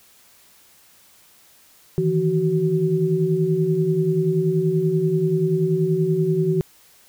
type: tone cluster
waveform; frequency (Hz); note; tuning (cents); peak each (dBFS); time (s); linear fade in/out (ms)
sine; 154.3 / 164.7 / 376.1; D#3 / E3 / F#4; -14 / -1 / +28; -24 / -21 / -20; 1.98-6.61; 0
effects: white hiss -53 dBFS RMS until 7.08 s